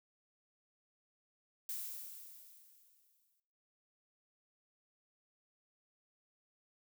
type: noise with exponential decay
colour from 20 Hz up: violet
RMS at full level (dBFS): -40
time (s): 1.69-3.4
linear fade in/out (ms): 2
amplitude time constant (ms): 370
effects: noise-tail reverb RT60 0.7 s tail -18 dB re dry